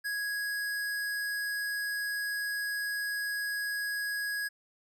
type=tone; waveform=square; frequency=1661.2 Hz; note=G#6; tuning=in tune; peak=-32 dBFS; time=0.04-4.49 s; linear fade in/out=20 ms; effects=none